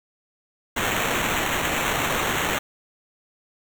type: noise with sample-and-hold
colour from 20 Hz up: white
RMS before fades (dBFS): -24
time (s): 0.76-2.59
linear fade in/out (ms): 10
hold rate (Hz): 4900
effects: none